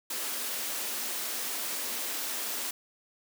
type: high-pass noise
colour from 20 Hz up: white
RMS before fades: -34 dBFS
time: 0.1-2.71 s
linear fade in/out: 5 ms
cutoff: 210 Hz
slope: 96 dB/octave
effects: none